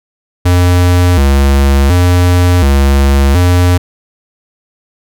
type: tone with vibrato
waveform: square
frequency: 78.4 Hz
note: D#2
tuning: 14 cents sharp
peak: -6 dBFS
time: 0.45-3.78 s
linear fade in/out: 10 ms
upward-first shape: square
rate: 0.69 Hz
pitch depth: 220 cents each way
effects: none